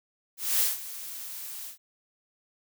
blue noise with ADSR envelope, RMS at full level -23 dBFS, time 0.37-1.78 s, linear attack 230 ms, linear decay 170 ms, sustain -16 dB, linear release 120 ms, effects none

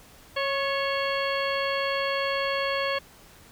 harmonic tone with a mistuned harmonic, 550 Hz, C#5, 14 cents flat, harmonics 1 / 2 / 3 / 4 / 5 / 6 / 8, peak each -28 / -31 / -33 / -34 / -35 / -36 / -37 dBFS, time 0.36-2.99 s, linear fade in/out 10 ms, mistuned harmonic 3, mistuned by +41 cents, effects pink hiss -52 dBFS RMS until 3.51 s

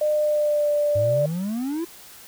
sine tone with pitch glide, 604 to 588.5 Hz, D5 to D5, +48 to +3 cents, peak -18 dBFS, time 0.01-1.26 s, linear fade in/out 5 ms, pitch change -45 cents, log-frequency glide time 0.13-0.71 s
triangle exponential sweep, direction up, 98.6 to 349.2 Hz, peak -22 dBFS, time 0.95-1.85 s, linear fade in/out 10 ms
effects white hiss -45 dBFS RMS until 2.27 s

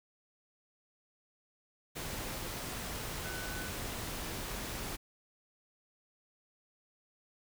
sine tone in noise, 1500 Hz, F#6, 23 cents sharp, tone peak -44 dBFS, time 3.24-3.7 s, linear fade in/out 20 ms, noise pink, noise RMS -40 dBFS, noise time 1.95-4.97 s, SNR -7 dB, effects none

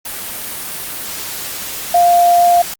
sine tone in noise, 698.5 Hz, F5, in tune, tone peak -7 dBFS, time 1.94-2.62 s, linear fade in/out 5 ms, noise white, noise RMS -25 dBFS, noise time 0.05-2.74 s, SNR +15 dB, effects Opus 32 kbps

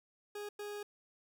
40% pulse tone bursts at uneven times, 413.2 Hz, G#4, 9 cents flat, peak -40 dBFS, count 2, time 0.35-0.49 / 0.59-0.83 s, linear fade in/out 5 ms, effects none

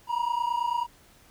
triangle tone pair together, 940 / 969.2 Hz, A#5 / B5, +14 / -33 cents, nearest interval minor second, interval 53 cents, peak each -26 dBFS, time 0.07-0.87 s, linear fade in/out 50 ms, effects pink hiss -57 dBFS RMS until 1.3 s

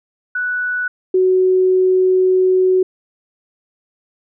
sine tone pair in turn, 1480 / 371.8 Hz, F#6 / F#4, 0 / +8 cents, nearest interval 2 octaves, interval 2392 cents, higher first, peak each -17 / -10 dBFS, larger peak second, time 0.35-0.88 / 1.14-2.83 s, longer second, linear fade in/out 5 ms, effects none

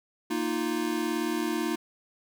square chord, Bb suspended fourth, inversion none, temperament equal, 233.1 / 311.1 / 349.2 Hz, Bb3 / Eb4 / F4, 0 / 0 / 0 cents, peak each -34 / -31 / -32 dBFS, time 0.3-1.76 s, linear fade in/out 10 ms, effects none

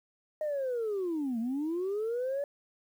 sine linear two-way sweep, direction down then up, 623 to 220.6 to 577 Hz, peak -28 dBFS, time 0.41-2.44 s, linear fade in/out 2 ms, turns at 1.39 s, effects tanh soft clip ceiling -27 dBFS + 10-bit

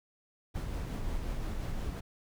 brown noise with tremolo, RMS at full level -34 dBFS, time 0.54-2.01 s, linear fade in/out 20 ms, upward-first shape sine, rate 5.6 Hz, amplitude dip 25%, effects none

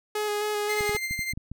sawtooth tone with vibrato, 418.9 Hz, G#4, 15 cents sharp, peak -22 dBFS, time 0.15-0.97 s, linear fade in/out 5 ms, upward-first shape square, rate 3.8 Hz, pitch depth 14 cents each way
40% pulse tone with tremolo, 2093 Hz, C7, in tune, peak -25 dBFS, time 0.69-1.33 s, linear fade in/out 5 ms, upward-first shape triangle, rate 12 Hz, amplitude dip 60%
clicks, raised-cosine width 5 ms, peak -24 dBFS, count 8, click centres 0.808 / 0.894 / 0.949 / 1.11 / 1.192 / 1.335 / 1.375 / 1.516 s
effects none

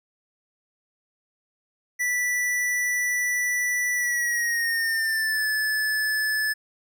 square tone with pitch glide, 1968 to 1733.2 Hz, B6 to A6, -7 to -27 cents, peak -23 dBFS, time 1.99-6.54 s, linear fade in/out 20 ms, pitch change -220 cents, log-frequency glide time 3.94-5.47 s, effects none

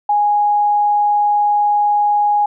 sine tone, 828 Hz, G#5, 5 cents flat, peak -11 dBFS, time 0.09-2.46 s, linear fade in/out 5 ms, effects none

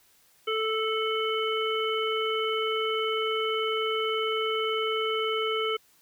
harmonic tone with a mistuned harmonic, 439.1 Hz, A4, 4 cents flat, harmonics 1 / 3 / 5 / 7, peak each -28 / -31 / -35 / -32 dBFS, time 0.47-5.77 s, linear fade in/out 10 ms, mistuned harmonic 7, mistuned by -27 cents, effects white hiss -62 dBFS RMS until 6.01 s

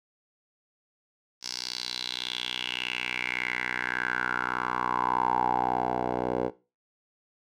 10% pulse tone with band-pass filter sweep, 61.74 Hz, B1, in tune, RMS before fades -30 dBFS, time 1.41-6.51 s, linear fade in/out 50 ms, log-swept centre 5300 to 530 Hz, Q 5, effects noise-tail reverb RT60 0.3 s tail -18 dB re dry

